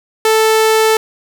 sawtooth tone, 440 Hz, A4, in tune, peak -5 dBFS, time 0.25-0.97 s, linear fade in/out 2 ms, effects none

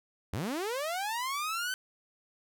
sawtooth linear sweep, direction up, 74.8 to 1538 Hz, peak -28 dBFS, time 0.33-1.74 s, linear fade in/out 0 ms, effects none

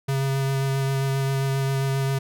square tone with vibrato, 135.8 Hz, C#3, 35 cents flat, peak -22 dBFS, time 0.08-2.19 s, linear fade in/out 10 ms, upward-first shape sine, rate 7.5 Hz, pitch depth 12 cents each way, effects none

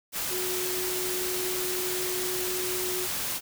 sine tone in noise, 365.9 Hz, F#4, 19 cents flat, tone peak -32 dBFS, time 0.29-3.08 s, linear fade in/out 50 ms, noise white, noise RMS -31 dBFS, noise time 0.12-3.41 s, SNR -4 dB, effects none

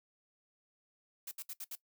blue noise bursts, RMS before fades -43 dBFS, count 5, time 1.27-1.754 s, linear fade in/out 5 ms, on 44 ms, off 66 ms, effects noise-tail reverb RT60 0.1 s tail -18 dB re dry

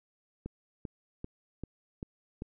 click train, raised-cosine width 3 ms, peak -25 dBFS, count 6, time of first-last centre 0.46-2.421 s, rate 2.55 Hz, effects none

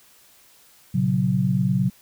sine chord, F# major, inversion first, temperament equal with one note detuned, 116.54 / 136.05 / 185 Hz, A#2 / C#3 / F#3, 0 / -32 / 0 cents, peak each -25 / -22 / -21 dBFS, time 0.94-1.9 s, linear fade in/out 10 ms, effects white hiss -54 dBFS RMS until 2.01 s

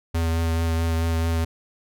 square tone with vibrato, 82.4 Hz, E2, in tune, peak -21 dBFS, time 0.14-1.45 s, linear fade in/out 10 ms, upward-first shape triangle, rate 4.6 Hz, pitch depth 20 cents each way, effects none

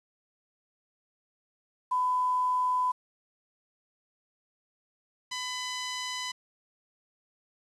sine / 10% pulse tone pair in turn, 1003 / 1003 Hz, B5 / B5, +26 / +26 cents, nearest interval unison, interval 0 cents, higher neither, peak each -24 dBFS, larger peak neither, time 1.91-2.92 / 5.31-6.32 s, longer neither, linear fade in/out 10 ms, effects resampled to 24000 Hz + 9-bit

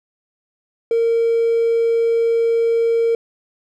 triangle tone with hard clipping, 460.9 Hz, A#4, 20 cents flat, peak -14 dBFS, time 0.91-3.15 s, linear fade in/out 2 ms, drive 4 dB, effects none

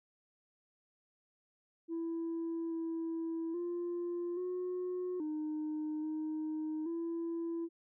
sine tone with pitch steps, 331.6 / 328.8 / 348 / 362.7 / 306.8 / 310.9 / 334.6 Hz, E4 / E4 / F4 / F#4 / D#4 / D#4 / E4, +10 / -4 / -6 / -34 / -24 / -1 / +26 cents, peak -33 dBFS, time 1.88-7.69 s, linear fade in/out 50 ms, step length 830 ms, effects tanh soft clip ceiling -33 dBFS

